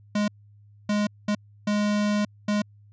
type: tone bursts at uneven times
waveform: square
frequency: 207.7 Hz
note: G#3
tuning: in tune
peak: -22 dBFS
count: 5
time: 0.15-0.28 / 0.89-1.07 / 1.28-1.35 / 1.67-2.25 / 2.48-2.62 s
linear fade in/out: 5 ms
effects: added 103 Hz sine -50 dBFS peak until 2.92 s + resampled to 16000 Hz